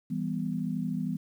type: chord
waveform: sine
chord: E minor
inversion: none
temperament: just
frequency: 164.81 / 197.78 / 247.2 Hz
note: E3 / G3 / B3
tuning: 0 / +16 / +2 cents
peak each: -33 dBFS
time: 0.1-1.17 s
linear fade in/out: 10 ms
effects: 10-bit